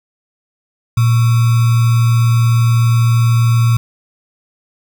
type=tone with sample-and-hold; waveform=sine; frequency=116.54 Hz; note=A#2; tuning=in tune; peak=-8 dBFS; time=0.97-3.77 s; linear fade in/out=5 ms; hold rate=1225 Hz; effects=none